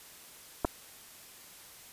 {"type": "clicks", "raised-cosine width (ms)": 1, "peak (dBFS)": -14, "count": 2, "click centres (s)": [0.647, 0.65], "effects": ["white hiss -52 dBFS RMS until 1.92 s", "resampled to 32000 Hz"]}